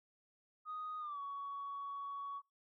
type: tone with pitch glide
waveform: sine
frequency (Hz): 1244.5 to 1121.6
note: D#6 to C#6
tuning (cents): 0 to +20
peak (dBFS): -40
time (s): 0.65-2.42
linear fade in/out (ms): 50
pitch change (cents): -180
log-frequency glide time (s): 0.99-1.2
effects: noise-tail reverb RT60 0.3 s tail -23 dB re dry + tanh soft clip ceiling -37 dBFS